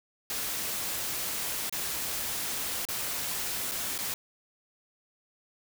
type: noise with dropouts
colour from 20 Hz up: white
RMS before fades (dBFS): -33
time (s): 0.3-4.14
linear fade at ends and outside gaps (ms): 1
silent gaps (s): 1.696-1.725 / 2.852-2.887 / 3.713-3.718 / 3.979-3.987
effects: none